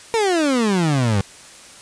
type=exponential sweep; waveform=30% pulse; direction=down; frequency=468.9 to 95 Hz; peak=-13 dBFS; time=0.14-1.21 s; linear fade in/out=0 ms; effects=white hiss -42 dBFS RMS until 1.81 s + resampled to 22050 Hz